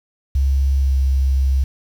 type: tone with pitch glide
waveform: sine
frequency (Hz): 67.8 to 66.83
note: C#2 to C2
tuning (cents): -38 to +37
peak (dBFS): -13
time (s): 0.35-1.64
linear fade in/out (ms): 5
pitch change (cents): -25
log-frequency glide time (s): 0.8-0.93
effects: 7-bit